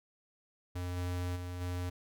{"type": "tone with level steps", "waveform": "square", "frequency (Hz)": 89.3, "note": "F2", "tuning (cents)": 39, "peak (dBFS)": [-36, -34, -39, -35], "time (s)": [0.75, 1.9], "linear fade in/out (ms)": 10, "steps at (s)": [0.96, 1.35, 1.6], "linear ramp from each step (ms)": 20, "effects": []}